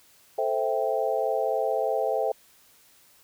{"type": "chord", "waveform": "sine", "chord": "A minor seventh", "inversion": "none", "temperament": "equal", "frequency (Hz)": [440, 523.3, 659.3, 784], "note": ["A4", "C5", "E5", "G5"], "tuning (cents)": [0, 0, 0, 0], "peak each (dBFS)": [-29, -28, -28, -30], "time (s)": [0.38, 2.32], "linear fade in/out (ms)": 5, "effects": ["white hiss -58 dBFS RMS until 3.23 s"]}